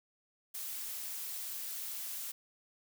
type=noise; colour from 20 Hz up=blue; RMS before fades=-41 dBFS; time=0.54-2.32 s; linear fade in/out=10 ms; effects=none